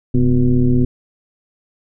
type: tone with frequency modulation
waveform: sine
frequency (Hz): 134.1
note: C3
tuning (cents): +43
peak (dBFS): -10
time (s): 0.14-0.85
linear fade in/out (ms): 5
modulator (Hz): 116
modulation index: 1.5
effects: none